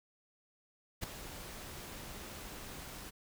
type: noise with ADSR envelope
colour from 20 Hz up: pink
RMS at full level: -37 dBFS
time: 1.01-3.11 s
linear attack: 27 ms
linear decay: 5 ms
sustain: -10 dB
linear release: 24 ms
effects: none